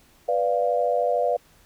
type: chord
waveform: sine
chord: B diminished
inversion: none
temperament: equal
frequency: 493.9 / 587.3 / 698.5 Hz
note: B4 / D5 / F5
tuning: 0 / 0 / 0 cents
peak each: -24 dBFS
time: 0.28-1.37 s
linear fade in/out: 10 ms
effects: pink hiss -57 dBFS RMS until 1.65 s